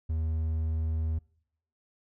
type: tone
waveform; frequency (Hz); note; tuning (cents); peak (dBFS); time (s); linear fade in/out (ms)
triangle; 79.7; D#2; +42; -25; 0.09-1.19; 10
effects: noise-tail reverb RT60 0.7 s tail -25 dB re dry